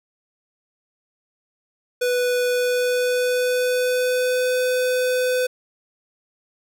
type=tone with pitch glide; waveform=square; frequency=493.9 to 504 Hz; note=B4 to B4; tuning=0 to +35 cents; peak=-19 dBFS; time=2.01-5.47 s; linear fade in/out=10 ms; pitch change=+35 cents; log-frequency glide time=2.49-4.59 s; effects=none